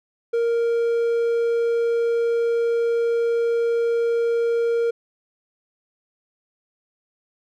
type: tone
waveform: triangle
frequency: 466.2 Hz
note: A#4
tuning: in tune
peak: -16 dBFS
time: 0.33-4.91 s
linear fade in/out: 10 ms
effects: none